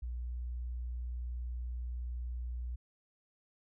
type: tone with pitch glide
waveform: sine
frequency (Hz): 60.2 to 60.62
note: B1 to B1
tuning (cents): -44 to -32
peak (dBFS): -36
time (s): 0.02-2.76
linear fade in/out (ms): 10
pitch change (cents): +12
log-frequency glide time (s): 0.18-0.34
effects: none